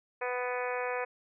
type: harmonic tone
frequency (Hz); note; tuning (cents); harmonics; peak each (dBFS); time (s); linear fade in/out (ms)
248.3; B3; +9; 2 / 3 / 4 / 5 / 6 / 7 / 8 / 9 / 10; -34 / -39 / -39 / -43 / -43 / -41 / -46 / -43 / -44; 0.21-1.05; 10
effects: none